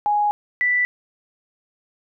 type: tone pair in turn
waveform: sine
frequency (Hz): 830.6 / 1975.5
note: G#5 / B6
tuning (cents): 0 / 0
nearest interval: octave + minor third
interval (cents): 1500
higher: second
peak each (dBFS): -16 / -16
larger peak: neither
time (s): 0.06-0.31 / 0.61-0.85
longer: first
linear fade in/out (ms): 0
effects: none